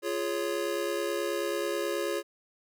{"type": "chord", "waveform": "square", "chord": "Db major", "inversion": "first", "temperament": "just", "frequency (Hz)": [346.5, 415.8, 554.4], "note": ["F4", "Ab4", "Db5"], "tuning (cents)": [-14, 2, 0], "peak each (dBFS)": -34, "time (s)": [0.02, 2.23], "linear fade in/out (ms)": 50, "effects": []}